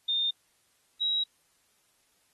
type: tone pair in turn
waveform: sine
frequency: 3632 / 3848 Hz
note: A#7 / B7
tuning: -46 / -46 cents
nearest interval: minor second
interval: 100 cents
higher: second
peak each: -25 dBFS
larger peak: neither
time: 0.08-0.31 / 1.01-1.24 s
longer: neither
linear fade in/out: 10 ms
effects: white hiss -69 dBFS RMS until 2.33 s + AAC 32 kbps